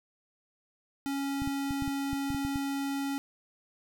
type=tone; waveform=square; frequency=277.2 Hz; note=C#4; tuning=in tune; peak=-31 dBFS; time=1.06-3.18 s; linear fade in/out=0 ms
type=clicks; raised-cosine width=5 ms; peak=-24 dBFS; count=10; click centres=1.42 / 1.475 / 1.708 / 1.823 / 1.878 / 2.131 / 2.304 / 2.347 / 2.45 / 2.558 s
effects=none